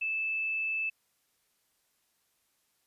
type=tone; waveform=sine; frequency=2628 Hz; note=E7; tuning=6 cents flat; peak=-29 dBFS; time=0.01-0.9 s; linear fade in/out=10 ms; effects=white hiss -74 dBFS RMS until 2.86 s + resampled to 32000 Hz